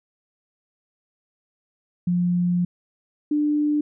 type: tone pair in turn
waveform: sine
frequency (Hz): 176.7 / 297.2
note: F3 / D4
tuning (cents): +21 / +21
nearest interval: major sixth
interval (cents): 900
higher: second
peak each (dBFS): -18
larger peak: neither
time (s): 2.07-2.65 / 3.31-3.81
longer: first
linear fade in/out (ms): 5
effects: none